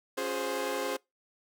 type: chord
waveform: sawtooth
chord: Db major seventh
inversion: none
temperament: equal with one note detuned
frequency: 277.2 / 357.8 / 415.3 / 523.3 Hz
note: Db4 / F4 / Ab4 / C5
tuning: 0 / +42 / 0 / 0 cents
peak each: -36 / -35 / -32 / -30 dBFS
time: 0.17-0.97 s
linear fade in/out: 10 ms
effects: noise-tail reverb RT60 0.2 s tail -24 dB re dry